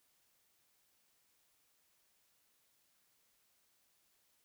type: silence
effects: white hiss -75 dBFS RMS until 4.44 s